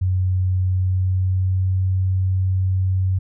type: tone with pitch glide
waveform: sine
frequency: 92.5 to 93.79 Hz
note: F#2 to F#2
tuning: 0 to +24 cents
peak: -16 dBFS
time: 0.01-3.19 s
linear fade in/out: 10 ms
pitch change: +24 cents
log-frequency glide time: 0.64-1.81 s
effects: none